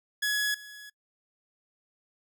sawtooth tone with level steps, 1685 Hz, G#6, 25 cents sharp, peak -22 / -40 dBFS, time 0.22-0.9 s, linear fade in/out 10 ms, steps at 0.54 s, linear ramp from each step 5 ms, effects noise-tail reverb RT60 0.1 s tail -25 dB re dry

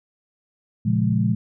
sine chord, Bb minor seventh, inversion none, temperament equal with one note detuned, 116.54 / 138.59 / 174.61 / 209.1 Hz, Bb2 / Db3 / F3 / Ab3, 0 / 0 / 0 / +12 cents, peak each -21 / -27 / -23 / -22 dBFS, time 0.85-1.35 s, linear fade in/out 10 ms, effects none

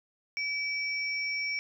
sine tone pair together, 2300 / 5488 Hz, D7 / F8, -37 / -31 cents, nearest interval octave + minor third, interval 1506 cents, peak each -30 / -38 dBFS, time 0.37-1.59 s, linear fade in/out 0 ms, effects none

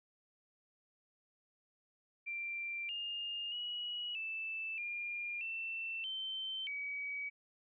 sine tone with pitch steps, 2362 / 2826 / 2914 / 2642 / 2407 / 2678 / 3096 / 2271 Hz, D7 / F7 / F#7 / E7 / D7 / E7 / G7 / C#7, +9 / +20 / -27 / +3 / +42 / +27 / -22 / +41 cents, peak -38 dBFS, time 2.26-7.3 s, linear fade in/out 20 ms, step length 630 ms, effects none

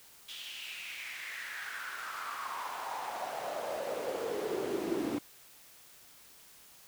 brown noise with high-pass filter sweep, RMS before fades -38 dBFS, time 0.28-5.19 s, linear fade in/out 10 ms, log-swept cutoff 3300 to 290 Hz, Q 4.7, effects white hiss -57 dBFS RMS until 6.87 s

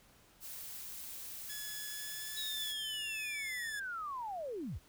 blue noise, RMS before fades -46 dBFS, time 0.4-2.75 s, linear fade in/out 50 ms
10% pulse tone with pitch glide, 1701 to 1739.8 Hz, G#6 to A6, +41 to -20 cents, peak -34 dBFS, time 1.49-3.8 s, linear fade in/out 10 ms, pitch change +39 cents, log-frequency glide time 1.88-2.43 s
sine linear sweep, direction down, 3893 to 39 Hz, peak -38 dBFS, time 2.36-4.79 s, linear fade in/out 20 ms
effects pink hiss -64 dBFS RMS until 4.88 s

